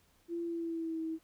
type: tone with pitch glide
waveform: sine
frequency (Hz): 340 to 322.2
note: F4 to E4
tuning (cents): -46 to -39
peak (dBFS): -34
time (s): 0.28-1.19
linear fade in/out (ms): 50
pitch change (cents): -93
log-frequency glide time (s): 0.43-1.01
effects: pink hiss -69 dBFS RMS until 1.23 s